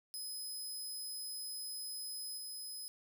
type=tone with level steps; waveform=20% pulse; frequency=5060 Hz; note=D#8; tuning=28 cents sharp; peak=-36 / -38 dBFS; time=0.14-2.88 s; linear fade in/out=0 ms; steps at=2.37 s; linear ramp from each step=10 ms; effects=none